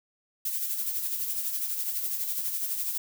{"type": "noise with tremolo", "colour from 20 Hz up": "violet", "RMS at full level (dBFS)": -29, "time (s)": [0.45, 2.98], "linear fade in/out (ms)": 5, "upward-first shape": "sine", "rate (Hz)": 12, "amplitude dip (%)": 45, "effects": []}